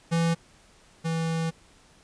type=tone pair in turn; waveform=square; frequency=166.7 / 163.55 Hz; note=E3 / E3; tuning=+20 / -13 cents; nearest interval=unison; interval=33 cents; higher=first; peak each=-22 / -26 dBFS; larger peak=first; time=0.11-0.35 / 1.04-1.51 s; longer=second; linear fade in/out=20 ms; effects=pink hiss -57 dBFS RMS until 2.03 s + resampled to 22050 Hz